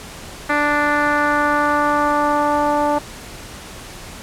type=tone with low-pass filter sweep; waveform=10% pulse; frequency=293.7 Hz; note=D4; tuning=in tune; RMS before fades=-17 dBFS; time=0.49-2.99 s; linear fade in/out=10 ms; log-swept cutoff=2100 to 830 Hz; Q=2; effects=pink hiss -35 dBFS RMS until 4.22 s + low-pass 11000 Hz 12 dB/octave